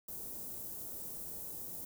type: band-stop noise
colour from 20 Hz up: white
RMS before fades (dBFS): -44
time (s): 0.08-1.85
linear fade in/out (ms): 5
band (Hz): 490 to 12000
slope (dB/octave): 12
effects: none